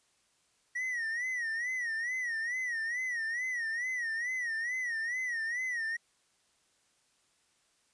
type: tone with vibrato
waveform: triangle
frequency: 1910 Hz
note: A#6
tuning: 42 cents sharp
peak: -30 dBFS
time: 0.75-5.97 s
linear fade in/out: 10 ms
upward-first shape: sine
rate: 2.3 Hz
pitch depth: 120 cents each way
effects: white hiss -71 dBFS RMS until 7.93 s + resampled to 22050 Hz